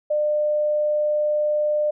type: tone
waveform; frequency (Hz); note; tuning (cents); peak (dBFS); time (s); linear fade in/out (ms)
sine; 600; D5; +37; -18; 0.1-1.91; 10
effects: none